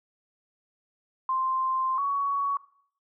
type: tone pair in turn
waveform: sine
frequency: 1046.5 / 1120.7 Hz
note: C6 / C#6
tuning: 0 / +19 cents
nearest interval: minor second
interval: 119 cents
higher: second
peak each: -24 dBFS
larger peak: neither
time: 1.29-1.98 / 1.98-2.57 s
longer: first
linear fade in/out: 2 ms
effects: noise-tail reverb RT60 0.6 s tail -18 dB re dry